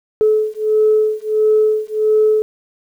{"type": "beating tone pair", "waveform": "sine", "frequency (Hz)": [430, 431.5], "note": ["A4", "A4"], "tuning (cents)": [-40, -34], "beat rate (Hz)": 1.5, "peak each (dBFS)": -14, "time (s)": [0.21, 2.42], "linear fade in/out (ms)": 0, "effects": ["tanh soft clip ceiling -4 dBFS", "8-bit"]}